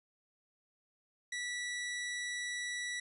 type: tone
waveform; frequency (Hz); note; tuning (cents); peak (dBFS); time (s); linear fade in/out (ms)
sawtooth; 1950; B6; -23; -33; 1.32-3; 5
effects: resampled to 24000 Hz